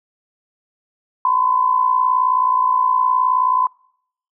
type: tone with amplitude modulation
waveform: sine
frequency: 1015 Hz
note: B5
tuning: 47 cents sharp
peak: -10 dBFS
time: 1.25-3.67 s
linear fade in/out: 2 ms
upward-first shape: sine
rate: 59.1 Hz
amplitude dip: 70%
effects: noise-tail reverb RT60 0.7 s tail -26 dB re dry